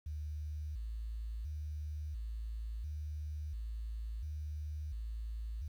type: tone with vibrato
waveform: sine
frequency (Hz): 64.6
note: C2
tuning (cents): -21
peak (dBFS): -38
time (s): 0.06-5.68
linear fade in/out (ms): 5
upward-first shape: square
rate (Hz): 0.72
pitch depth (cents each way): 270
effects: 11-bit